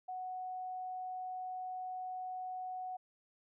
sine tone, 740 Hz, F#5, in tune, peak -39 dBFS, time 0.08-2.97 s, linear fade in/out 10 ms, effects none

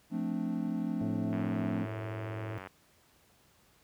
triangle chord, D minor seventh, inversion first, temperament equal, 174.61 / 220 / 261.6 / 293.7 Hz, F3 / A3 / C4 / D4, 0 / 0 / 0 / 0 cents, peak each -35 / -33 / -35 / -36 dBFS, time 0.1-1.87 s, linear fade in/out 50 ms
harmonic tone, 109.5 Hz, A2, 8 cents flat, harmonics 1 / 3 / 4 / 5 / 6, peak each -37 / -45 / -49 / -50 / -47 dBFS, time 1.01-2.58 s, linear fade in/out 0 ms
click train, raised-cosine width 0.5 ms, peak -28 dBFS, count 127, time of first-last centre 1.33-2.672 s, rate 93.9 Hz
effects pink hiss -65 dBFS RMS until 3.83 s + high-pass 60 Hz 12 dB/octave

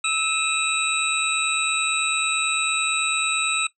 sine tone cluster, 1308 / 2497 / 2646 / 3836 / 8040 Hz, E6 / D#7 / E7 / A#7 / B8, -14 / +6 / +6 / +49 / +30 cents, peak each -27 dBFS, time 0.04-3.67 s, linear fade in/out 5 ms, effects noise-tail reverb RT60 0.1 s tail -18 dB re dry

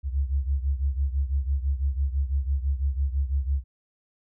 sine beating tone pair, 67.1 / 73.1 Hz, C2 / D2, +44 / -7 cents, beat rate 6 Hz, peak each -24 / -28 dBFS, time 0.03-3.64 s, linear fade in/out 50 ms, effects none

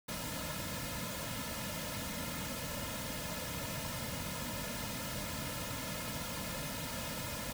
pink noise with comb filter, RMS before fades -40 dBFS, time 0.08-7.53 s, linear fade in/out 10 ms, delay 2.6 ms, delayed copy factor -0.95, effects none

